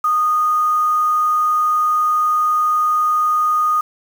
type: tone with quantisation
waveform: sine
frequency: 1234 Hz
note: D#6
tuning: 15 cents flat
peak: -13 dBFS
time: 0.04-3.81 s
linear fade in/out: 5 ms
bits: 6
effects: none